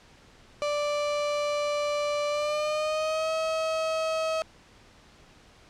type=tone with pitch glide; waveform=35% pulse; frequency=587 to 640.1 Hz; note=D5 to D#5; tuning=-1 to +49 cents; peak=-24 dBFS; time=0.62-4.42 s; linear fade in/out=0 ms; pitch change=+150 cents; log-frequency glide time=2.29-3.31 s; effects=pink hiss -55 dBFS RMS until 5.69 s + low-pass 6000 Hz 12 dB/octave